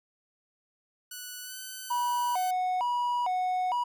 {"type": "tone with pitch glide", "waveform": "5% pulse", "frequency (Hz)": [1480, 1516.3], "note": ["F#6", "F#6"], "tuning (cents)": [0, 42], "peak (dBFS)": -28, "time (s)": [1.11, 2.51], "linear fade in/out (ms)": 5, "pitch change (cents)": 42, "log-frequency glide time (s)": [1.42, 1.58]}
{"type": "tone with vibrato", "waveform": "triangle", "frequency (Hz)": 845, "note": "G#5", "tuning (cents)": 30, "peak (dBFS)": -24, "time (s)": [1.9, 3.84], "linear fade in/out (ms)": 10, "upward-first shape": "square", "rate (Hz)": 1.1, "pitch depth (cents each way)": 240}
{"effects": []}